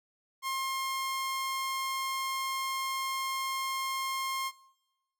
sawtooth tone, 1066 Hz, C6, 32 cents sharp, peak -27 dBFS, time 0.42-4.52 s, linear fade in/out 50 ms, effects noise-tail reverb RT60 1.0 s tail -22 dB re dry

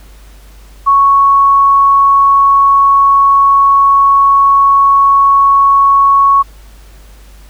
sine tone, 1108.7 Hz, C#6, in tune, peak -4 dBFS, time 0.86-6.43 s, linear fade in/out 20 ms, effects added 50 Hz sine -34 dBFS peak until 7.49 s + pink hiss -44 dBFS RMS until 7.49 s

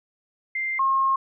sine tone pair in turn, 2093 / 1074.7 Hz, C7 / C6, 0 / +46 cents, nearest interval octave, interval 1154 cents, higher first, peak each -24 / -18 dBFS, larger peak second, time 0.55-0.79 / 0.79-1.16 s, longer second, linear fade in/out 5 ms, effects none

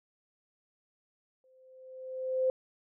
sine tone with exponential growth, 518 Hz, C5, 17 cents flat, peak -23 dBFS, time 1.44-2.5 s, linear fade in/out 1 ms, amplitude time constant 230 ms, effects none

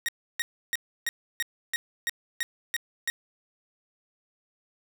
sawtooth tone bursts, 1875 Hz, A#6, 10 cents sharp, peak -22 dBFS, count 10, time 0.06-3.1 s, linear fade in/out 0 ms, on 25 ms, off 310 ms, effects none

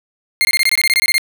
30% pulse tone bursts, 2119 Hz, C7, 21 cents sharp, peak -8 dBFS, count 13, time 0.41-1.181 s, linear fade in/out 0 ms, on 39 ms, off 22 ms, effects 8-bit

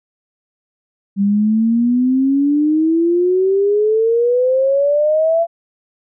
sine exponential sweep, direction up, 196 to 681 Hz, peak -11 dBFS, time 1.16-5.47 s, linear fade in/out 50 ms, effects none

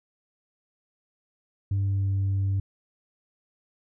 sine tone with pitch glide, 98.6 to 97.58 Hz, G2 to G2, +11 to -7 cents, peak -20 dBFS, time 1.71-2.6 s, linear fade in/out 5 ms, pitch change -18 cents, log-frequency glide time 1.83-2.11 s, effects tanh soft clip ceiling -21 dBFS

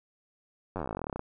slowing click train, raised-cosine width 1 ms, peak -20 dBFS, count 23, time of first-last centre 0.76-1.194 s, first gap 10 ms, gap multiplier 1.06, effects none

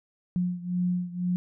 sine beating tone pair, 178.2 / 180.2 Hz, F3 / F#3, +35 / -45 cents, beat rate 2 Hz, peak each -27 / -30 dBFS, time 0.36-1.36 s, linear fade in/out 0 ms, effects none

